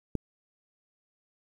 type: click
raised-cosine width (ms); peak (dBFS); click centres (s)
3; -16; 0.153
effects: 9-bit